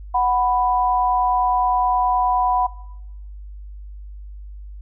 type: tone pair together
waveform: sine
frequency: 740 / 990.4 Hz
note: F#5 / B5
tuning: 0 / +5 cents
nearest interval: perfect fourth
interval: 505 cents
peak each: -18 dBFS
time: 0.14-2.67 s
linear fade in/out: 10 ms
effects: noise-tail reverb RT60 0.9 s tail -20 dB re dry + added 50 Hz sine -33 dBFS peak until 4.81 s